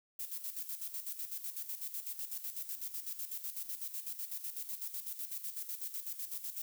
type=noise with tremolo; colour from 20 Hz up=violet; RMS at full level=-40 dBFS; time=0.19-6.62 s; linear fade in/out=5 ms; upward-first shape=square; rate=8 Hz; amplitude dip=65%; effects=none